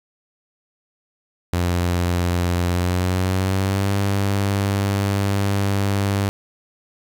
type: tone with pitch glide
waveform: sawtooth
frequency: 88 to 99.35 Hz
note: F2 to G2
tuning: +14 to +24 cents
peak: -14 dBFS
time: 1.53-6.29 s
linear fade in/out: 0 ms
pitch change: +210 cents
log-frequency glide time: 2.68-3.94 s
effects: 8-bit